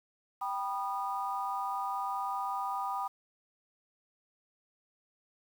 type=chord; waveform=sine; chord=G augmented; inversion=none; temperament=just; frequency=784 / 980 / 1225 Hz; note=G5 / B5 / D#6; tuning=0 / -14 / -27 cents; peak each=-36 / -36 / -37 dBFS; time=0.41-3.08 s; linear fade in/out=10 ms; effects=9-bit